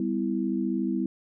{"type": "tone cluster", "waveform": "sine", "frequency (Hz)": [197.6, 251.5, 328.3], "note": ["G3", "B3", "E4"], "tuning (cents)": [14, 32, -7], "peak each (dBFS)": -29, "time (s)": [0, 1.06], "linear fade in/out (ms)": 2, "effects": []}